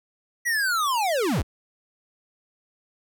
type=linear sweep; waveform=square; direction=down; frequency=1959 to 30.87 Hz; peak=-22 dBFS; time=0.45-1.43 s; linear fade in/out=20 ms; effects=none

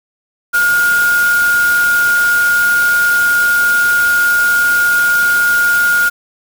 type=tone in noise; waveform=sine; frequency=1426 Hz; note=F6; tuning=36 cents sharp; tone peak=-9 dBFS; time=0.53-6.1 s; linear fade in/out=20 ms; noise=white; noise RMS=-23 dBFS; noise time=0.53-6.1 s; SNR=+11 dB; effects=none

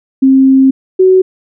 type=tone pair in turn; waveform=sine; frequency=266.3 / 374.1 Hz; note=C4 / F#4; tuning=+31 / +19 cents; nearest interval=tritone; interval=588 cents; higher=second; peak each=-3 dBFS; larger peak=neither; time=0.22-0.71 / 0.99-1.22 s; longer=first; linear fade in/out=10 ms; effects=none

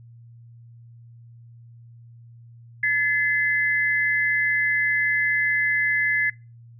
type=tone pair together; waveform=sine; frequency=1719 / 2044 Hz; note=A6 / C7; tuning=-41 / -41 cents; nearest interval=minor third; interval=300 cents; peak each=-21 dBFS; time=2.83-6.3 s; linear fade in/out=5 ms; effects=noise-tail reverb RT60 0.3 s tail -24 dB re dry + added 117 Hz sine -44 dBFS peak until 6.79 s

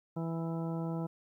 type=harmonic tone; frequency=164.81 Hz; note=E3; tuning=in tune; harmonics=1 / 2 / 3 / 4 / 5 / 6 / 8; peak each=-34 / -40 / -44 / -46 / -48 / -50 / -52 dBFS; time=0.16-1.07 s; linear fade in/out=10 ms; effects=12-bit

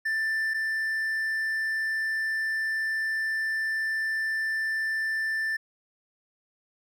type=tone pair in turn; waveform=triangle; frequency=1773 / 1773 Hz; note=A6 / A6; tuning=+13 / +13 cents; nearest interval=unison; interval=0 cents; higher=neither; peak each=-23 / -24 dBFS; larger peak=first; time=0.05-0.54 / 0.54-5.57 s; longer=second; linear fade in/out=10 ms; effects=none

